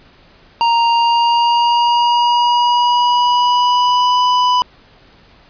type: tone with pitch glide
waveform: square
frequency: 932.3 to 993.5 Hz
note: A#5 to B5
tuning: 0 to +10 cents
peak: -11 dBFS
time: 0.61-4.62 s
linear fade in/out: 0 ms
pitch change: +110 cents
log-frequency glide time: 0.89-4.23 s
effects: pink hiss -47 dBFS RMS until 5.49 s + resampled to 11025 Hz